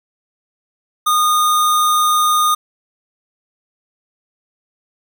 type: tone with sample-and-hold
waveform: sine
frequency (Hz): 1227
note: D#6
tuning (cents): -25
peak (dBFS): -11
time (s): 1.06-2.55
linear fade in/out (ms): 10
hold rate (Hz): 4900
effects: none